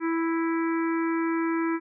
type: harmonic tone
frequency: 329.6 Hz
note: E4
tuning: in tune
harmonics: 1 / 3 / 4 / 5 / 6 / 7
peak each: -24 / -34 / -36 / -38 / -40 / -41 dBFS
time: 0-1.8 s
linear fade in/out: 50 ms
effects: none